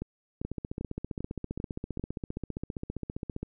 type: two click trains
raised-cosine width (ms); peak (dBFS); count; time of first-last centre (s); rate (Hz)
3; -21 / -21; 6 / 46; 0.02-1.996 / 0.45-3.43; 2.53 / 15.1
effects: none